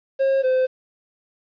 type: tone pair in turn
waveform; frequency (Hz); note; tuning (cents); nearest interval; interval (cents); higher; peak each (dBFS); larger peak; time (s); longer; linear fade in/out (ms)
triangle; 539 / 515.8; C#5 / C5; -49 / -25; minor second; 76; first; -14; neither; 0.19-0.43 / 0.43-0.67; neither; 20
effects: resampled to 11025 Hz + 9-bit